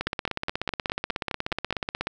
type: two click trains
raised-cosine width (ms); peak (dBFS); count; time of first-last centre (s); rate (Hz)
0.3; -11 / -11; 9 / 35; 0.07-1.726 / 0.01-2.071; 4.83 / 16.5
effects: none